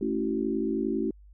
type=chord; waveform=sine; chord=F# minor seventh; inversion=first; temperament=equal with one note detuned; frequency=220 / 277.2 / 329.6 / 379.7 Hz; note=A3 / C#4 / E4 / F#4; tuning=0 / 0 / 0 / +45 cents; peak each=-31 dBFS; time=0.01-1.11 s; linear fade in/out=5 ms; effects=added 50 Hz sine -49 dBFS peak until 1.33 s